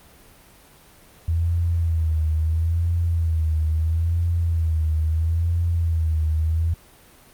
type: tone with vibrato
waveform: sine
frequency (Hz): 81.8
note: E2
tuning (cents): -13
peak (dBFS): -18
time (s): 1.28-6.74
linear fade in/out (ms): 5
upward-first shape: sine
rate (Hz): 0.75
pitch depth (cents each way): 73
effects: pink hiss -50 dBFS RMS until 7.33 s + Opus 32 kbps